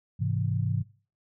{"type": "chord", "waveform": "sine", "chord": "Ab augmented", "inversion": "none", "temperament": "equal", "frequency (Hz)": [103.83, 130.81, 164.81], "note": ["Ab2", "C3", "E3"], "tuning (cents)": [0, 0, 0], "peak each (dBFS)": [-28, -29, -32], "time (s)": [0.19, 0.83], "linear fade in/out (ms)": 20, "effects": ["noise-tail reverb RT60 0.4 s tail -21 dB re dry"]}